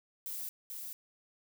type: noise with echo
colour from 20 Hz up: violet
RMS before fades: -40 dBFS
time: 0.26-0.49 s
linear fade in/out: 0 ms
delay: 440 ms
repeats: 1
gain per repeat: -3 dB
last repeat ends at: 0.93 s
effects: none